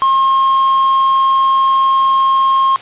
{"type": "tone", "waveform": "triangle", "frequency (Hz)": 1072, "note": "C6", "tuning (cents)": 42, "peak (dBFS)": -7, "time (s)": [0.02, 2.76], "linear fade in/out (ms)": 0, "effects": ["white hiss -32 dBFS RMS until 2.81 s", "resampled to 8000 Hz"]}